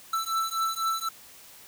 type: beating tone pair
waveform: square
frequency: 1324 / 1328 Hz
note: E6 / E6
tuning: +7 / +12 cents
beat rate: 4 Hz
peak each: -30 dBFS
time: 0.13-1.09 s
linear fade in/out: 5 ms
effects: white hiss -50 dBFS RMS until 1.67 s